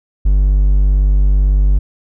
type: tone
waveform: triangle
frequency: 49 Hz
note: G1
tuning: in tune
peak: -6 dBFS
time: 0.25-1.79 s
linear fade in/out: 10 ms
effects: none